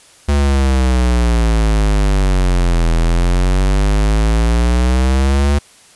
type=exponential two-way sweep; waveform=square; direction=down then up; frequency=72.5 to 41 to 72.5 Hz; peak=-11 dBFS; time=0.28-5.59 s; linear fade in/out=10 ms; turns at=2.95 s; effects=white hiss -45 dBFS RMS until 5.95 s + resampled to 24000 Hz